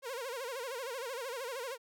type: tone with vibrato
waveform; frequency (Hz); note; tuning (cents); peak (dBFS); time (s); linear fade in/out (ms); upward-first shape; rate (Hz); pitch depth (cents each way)
sawtooth; 503; B4; +32; -34; 0.02-1.78; 50; sine; 13; 160
effects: none